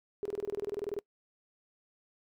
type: tone bursts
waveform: sine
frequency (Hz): 408.7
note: G#4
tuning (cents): -28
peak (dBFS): -31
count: 16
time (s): 0.23-0.989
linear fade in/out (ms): 0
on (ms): 24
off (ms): 25
effects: noise-tail reverb RT60 0.1 s tail -24 dB re dry